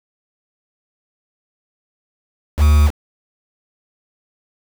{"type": "tone with quantisation", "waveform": "triangle", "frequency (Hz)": 74.6, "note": "D2", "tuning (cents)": 28, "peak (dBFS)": -6, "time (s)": [2.57, 2.91], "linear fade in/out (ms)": 50, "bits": 4, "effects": []}